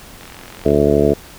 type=click train; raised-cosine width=0.3 ms; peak=-20 dBFS; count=23; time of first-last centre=0.21-0.705 s; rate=44.4 Hz
type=harmonic tone; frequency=72.4 Hz; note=D2; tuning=24 cents flat; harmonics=1 / 2 / 3 / 4 / 5 / 6 / 7 / 8 / 9; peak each=-23 / -21 / -20 / -19 / -18 / -15 / -22 / -24 / -20 dBFS; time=0.65-1.14 s; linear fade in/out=10 ms
effects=pink hiss -39 dBFS RMS until 1.38 s